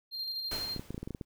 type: tone with tremolo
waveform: triangle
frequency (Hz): 4191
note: C8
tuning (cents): +2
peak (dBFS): -32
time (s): 0.11-0.79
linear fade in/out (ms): 50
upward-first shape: square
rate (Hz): 12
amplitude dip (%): 30
type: noise with exponential decay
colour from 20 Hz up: pink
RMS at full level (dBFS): -37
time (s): 0.51-1.25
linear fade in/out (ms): 5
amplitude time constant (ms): 160
type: clicks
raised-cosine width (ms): 3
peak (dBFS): -25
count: 10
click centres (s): 0.763 / 0.795 / 0.906 / 0.945 / 0.979 / 1.03 / 1.075 / 1.107 / 1.148 / 1.212
effects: none